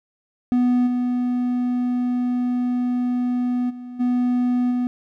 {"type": "tone with level steps", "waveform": "triangle", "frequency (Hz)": 246.9, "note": "B3", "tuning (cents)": 0, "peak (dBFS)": [-13, -17, -30, -15, -17], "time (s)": [0.52, 4.87], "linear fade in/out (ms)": 0, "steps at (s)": [0.86, 3.69, 3.99, 4.7], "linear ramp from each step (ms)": 20, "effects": []}